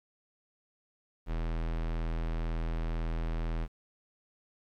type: tone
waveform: square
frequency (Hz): 41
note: E1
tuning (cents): -9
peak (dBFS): -31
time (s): 1.26-3.68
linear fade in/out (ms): 50
effects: low-pass 3000 Hz 12 dB/octave + 10-bit